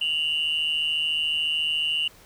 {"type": "tone pair together", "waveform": "sine", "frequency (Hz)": [2794, 2948], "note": ["F7", "F#7"], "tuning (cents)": [0, -7], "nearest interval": "minor second", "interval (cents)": 93, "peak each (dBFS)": -24, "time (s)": [0.01, 2.08], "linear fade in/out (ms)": 5, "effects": ["tanh soft clip ceiling -17 dBFS", "pink hiss -52 dBFS RMS until 2.25 s"]}